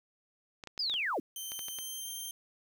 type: clicks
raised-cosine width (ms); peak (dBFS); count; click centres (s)
0.2; -26; 9; 0.638 / 0.673 / 0.778 / 0.898 / 0.94 / 1.519 / 1.592 / 1.684 / 1.787
type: linear sweep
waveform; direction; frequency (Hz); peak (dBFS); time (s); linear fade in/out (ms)
sine; down; 5140 to 202.2; -30; 0.79-1.2; 5
type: tone with pitch glide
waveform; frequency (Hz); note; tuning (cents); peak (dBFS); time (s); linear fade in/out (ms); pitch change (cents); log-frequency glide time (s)
10% pulse; 3107 to 3156; G7 to G7; -16 to +11; -31; 1.36-2.31; 2; +27; 1.7-2.07
effects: 10-bit